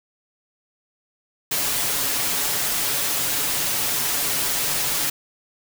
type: noise with comb filter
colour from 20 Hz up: white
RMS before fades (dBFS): -23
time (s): 1.51-5.1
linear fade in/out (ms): 5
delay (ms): 7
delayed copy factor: +0.55
effects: none